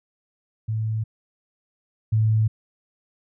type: tone pair in turn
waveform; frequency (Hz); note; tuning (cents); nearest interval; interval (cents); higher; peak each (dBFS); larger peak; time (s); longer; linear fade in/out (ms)
sine; 110 / 109.54; A2 / A2; 0 / -7; unison; 7; first; -22 / -16; second; 0.68-1.04 / 2.12-2.48; neither; 10
effects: none